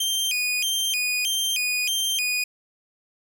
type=tone with vibrato; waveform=sawtooth; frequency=2794 Hz; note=F7; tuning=in tune; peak=-19 dBFS; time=0-2.44 s; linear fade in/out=5 ms; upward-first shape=square; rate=1.6 Hz; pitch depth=210 cents each way; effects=none